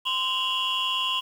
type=tone cluster; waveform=sine; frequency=1037 / 2787 / 2980 / 3290 Hz; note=C6 / F7 / F#7 / G#7; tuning=-16 / -4 / +12 / -17 cents; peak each=-28 dBFS; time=0.05-1.21 s; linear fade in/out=20 ms; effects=tanh soft clip ceiling -18 dBFS + 8-bit